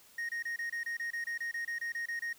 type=tone bursts; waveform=triangle; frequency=1864.7 Hz; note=A#6; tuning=in tune; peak=-32 dBFS; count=16; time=0.18-2.33 s; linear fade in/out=5 ms; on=110 ms; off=26 ms; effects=white hiss -60 dBFS RMS until 2.38 s